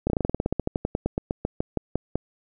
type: slowing click train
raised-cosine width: 2 ms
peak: -10 dBFS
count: 24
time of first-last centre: 0.07-2.156 s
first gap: 30 ms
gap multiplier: 1.09
effects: none